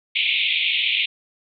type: band-pass noise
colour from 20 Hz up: pink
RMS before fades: -21 dBFS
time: 0.15-1.06 s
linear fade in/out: 10 ms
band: 2200 to 3700 Hz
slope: 96 dB/octave
effects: none